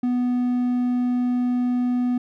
triangle tone, 246.9 Hz, B3, in tune, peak -17 dBFS, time 0.03-2.18 s, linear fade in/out 5 ms, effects none

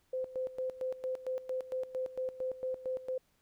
sine tone with tremolo, 515 Hz, C5, 28 cents flat, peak -32 dBFS, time 0.13-3.18 s, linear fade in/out 5 ms, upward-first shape square, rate 4.4 Hz, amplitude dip 80%, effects pink hiss -73 dBFS RMS until 3.41 s

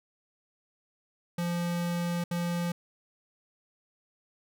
square tone bursts at uneven times, 173 Hz, F3, 16 cents flat, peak -29 dBFS, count 2, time 1.38-2.24 / 2.31-2.72 s, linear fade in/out 5 ms, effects none

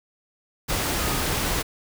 sine tone in noise, 1244.5 Hz, D#6, in tune, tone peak -36 dBFS, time 0.99-1.22 s, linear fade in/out 20 ms, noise pink, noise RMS -25 dBFS, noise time 0.68-1.63 s, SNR -14 dB, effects none

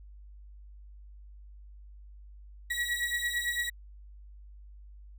35% pulse beating tone pair, 1914 / 1922.9 Hz, A#6 / B6, +45 / -47 cents, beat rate 8.9 Hz, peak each -32 / -30 dBFS, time 2.7-3.7 s, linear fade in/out 10 ms, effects added 50 Hz sine -47 dBFS peak until 5.18 s

